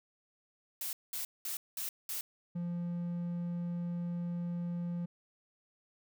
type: noise bursts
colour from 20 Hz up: blue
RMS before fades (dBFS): -38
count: 5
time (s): 0.81-2.21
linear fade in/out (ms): 2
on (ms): 120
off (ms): 200
type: tone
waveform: triangle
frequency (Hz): 173.4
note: F3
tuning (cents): -12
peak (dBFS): -32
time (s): 2.55-5.06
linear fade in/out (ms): 10
effects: none